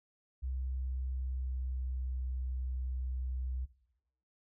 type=tone with pitch glide; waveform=sine; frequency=64.6 to 63.67 Hz; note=C2 to C2; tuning=-21 to -47 cents; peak=-34 dBFS; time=0.42-3.66 s; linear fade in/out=20 ms; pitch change=-26 cents; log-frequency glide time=0.74-2.21 s; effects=noise-tail reverb RT60 0.8 s tail -17 dB re dry